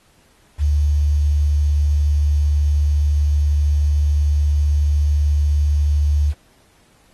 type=tone with quantisation; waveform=sine; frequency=73.42 Hz; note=D2; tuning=in tune; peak=-13 dBFS; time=0.58-6.34 s; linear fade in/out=50 ms; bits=7; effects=pink hiss -56 dBFS RMS until 7.13 s + AAC 32 kbps